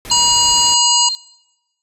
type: noise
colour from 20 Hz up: pink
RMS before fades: -32 dBFS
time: 0.05-0.74 s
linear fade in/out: 0 ms
type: tone with tremolo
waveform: sine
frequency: 4186 Hz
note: C8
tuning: in tune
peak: -17 dBFS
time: 0.1-1.15 s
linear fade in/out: 0 ms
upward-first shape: triangle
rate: 11 Hz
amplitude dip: 25%
type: harmonic tone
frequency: 958 Hz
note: A#5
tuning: 47 cents sharp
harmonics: 1 / 3 / 5 / 7 / 8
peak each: -17 / -17 / -17 / -17 / -17 dBFS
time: 0.11-1.09 s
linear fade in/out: 5 ms
effects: noise-tail reverb RT60 1.0 s tail -23 dB re dry + resampled to 32000 Hz